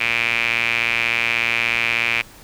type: tone with band-pass filter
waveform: sawtooth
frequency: 116.54 Hz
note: A#2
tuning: in tune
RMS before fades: -20 dBFS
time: 0-2.22 s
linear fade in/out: 10 ms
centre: 2400 Hz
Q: 7.1
effects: pink hiss -44 dBFS RMS until 2.43 s